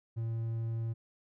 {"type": "tone", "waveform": "triangle", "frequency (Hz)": 114, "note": "A#2", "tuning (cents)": -38, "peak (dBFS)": -30, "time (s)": [0.16, 0.94], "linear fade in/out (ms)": 20, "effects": []}